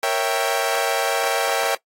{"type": "chord", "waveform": "sawtooth", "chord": "A# diminished seventh", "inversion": "none", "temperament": "equal", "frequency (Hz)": [466.2, 554.4, 659.3, 784], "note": ["A#4", "C#5", "E5", "G5"], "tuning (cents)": [0, 0, 0, 0], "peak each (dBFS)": [-22, -21, -21, -20], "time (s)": [0.03, 1.75], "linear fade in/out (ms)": 2, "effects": ["noise-tail reverb RT60 0.1 s tail -19 dB re dry", "AAC 48 kbps"]}